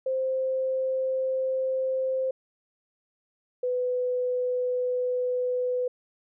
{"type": "tone pair in turn", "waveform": "sine", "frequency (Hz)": [523.3, 499.1], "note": ["C5", "B4"], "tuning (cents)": [0, 18], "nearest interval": "minor second", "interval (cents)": 82, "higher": "first", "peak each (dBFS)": -24, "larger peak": "neither", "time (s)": [[0.06, 2.31], [3.63, 5.88]], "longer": "neither", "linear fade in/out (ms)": 5, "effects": []}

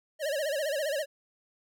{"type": "tone with vibrato", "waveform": "square", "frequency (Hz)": 587.3, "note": "D5", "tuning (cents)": 0, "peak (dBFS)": -29, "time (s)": [0.19, 1.06], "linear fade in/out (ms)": 50, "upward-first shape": "sine", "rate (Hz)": 15, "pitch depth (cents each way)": 140, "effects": []}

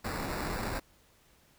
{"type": "noise with sample-and-hold", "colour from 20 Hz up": "pink", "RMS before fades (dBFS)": -35, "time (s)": [0.04, 0.8], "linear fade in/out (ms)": 10, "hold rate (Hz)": 3150, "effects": ["pink hiss -64 dBFS RMS until 1.58 s"]}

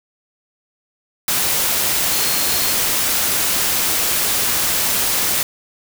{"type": "tone in noise", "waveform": "sine", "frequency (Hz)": 4258, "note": "C8", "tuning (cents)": 30, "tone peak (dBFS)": -27, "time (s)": [2.13, 2.71], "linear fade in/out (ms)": 2, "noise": "white", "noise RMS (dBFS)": -18, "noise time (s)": [1.28, 5.43], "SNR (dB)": -12, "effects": []}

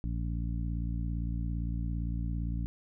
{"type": "harmonic tone", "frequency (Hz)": 57.6, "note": "A#1", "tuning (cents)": -20, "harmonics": [1, 2, 3, 4, 5], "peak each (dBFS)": [-32, -37, -39, -45, -45], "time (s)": [0.04, 2.66], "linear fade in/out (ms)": 0, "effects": []}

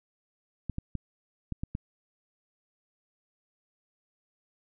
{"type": "clicks", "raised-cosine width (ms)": 5, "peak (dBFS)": -20, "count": 6, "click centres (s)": [0.697, 0.784, 0.953, 1.523, 1.635, 1.751], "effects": []}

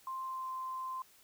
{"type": "tone with pitch glide", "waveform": "sine", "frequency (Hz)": [1049, 1040], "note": ["C6", "C6"], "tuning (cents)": [4, -11], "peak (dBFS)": -37, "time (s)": [0.07, 1.02], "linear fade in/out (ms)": 2, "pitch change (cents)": -15, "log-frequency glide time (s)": [0.22, 0.49], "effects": ["white hiss -63 dBFS RMS until 1.23 s"]}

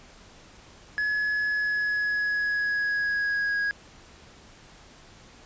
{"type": "tone with pitch glide", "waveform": "triangle", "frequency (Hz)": [1697, 1649.6], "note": ["G#6", "G#6"], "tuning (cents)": [37, -12], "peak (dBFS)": -22, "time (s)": [0.98, 3.71], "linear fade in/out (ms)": 0, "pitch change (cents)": -49, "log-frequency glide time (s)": [1.51, 3.57], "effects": ["pink hiss -51 dBFS RMS until 5.45 s", "resampled to 16000 Hz"]}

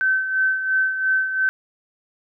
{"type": "tone with tremolo", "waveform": "sine", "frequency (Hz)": 1536, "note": "G6", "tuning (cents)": -36, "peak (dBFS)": -15, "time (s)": [0.01, 1.49], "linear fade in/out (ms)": 0, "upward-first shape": "sine", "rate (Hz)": 2.9, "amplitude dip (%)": 60, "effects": []}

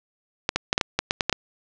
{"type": "clicks", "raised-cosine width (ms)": 0.2, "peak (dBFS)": -3, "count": 10, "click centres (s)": [0.491, 0.56, 0.729, 0.779, 0.812, 0.99, 1.109, 1.208, 1.296, 1.327], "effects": ["low-pass 7000 Hz 12 dB/octave"]}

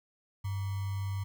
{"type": "tone with sample-and-hold", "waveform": "sine", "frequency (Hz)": 98, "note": "G2", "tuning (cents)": 0, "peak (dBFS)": -31, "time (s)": [0.44, 1.24], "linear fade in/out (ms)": 10, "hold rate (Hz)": 1050, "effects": []}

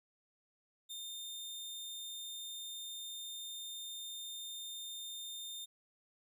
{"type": "tone", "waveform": "sawtooth", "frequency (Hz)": 3627, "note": "A#7", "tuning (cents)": -48, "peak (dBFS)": -40, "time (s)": [0.89, 5.66], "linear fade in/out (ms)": 20, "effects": []}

